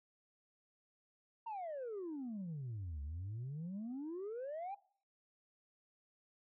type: exponential two-way sweep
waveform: sine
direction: down then up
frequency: 940 to 69.3 to 825 Hz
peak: -39 dBFS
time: 1.46-4.75 s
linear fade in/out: 10 ms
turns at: 3.02 s
effects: noise-tail reverb RT60 0.5 s tail -21 dB re dry + tanh soft clip ceiling -39 dBFS